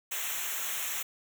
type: noise with comb filter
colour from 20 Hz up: white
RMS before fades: -34 dBFS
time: 0.11-1.03 s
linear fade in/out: 10 ms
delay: 0.21 ms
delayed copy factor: -1
effects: none